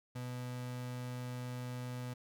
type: tone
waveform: 35% pulse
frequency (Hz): 124.4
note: B2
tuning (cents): +13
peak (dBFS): -38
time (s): 0.15-2.14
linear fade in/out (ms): 10
effects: none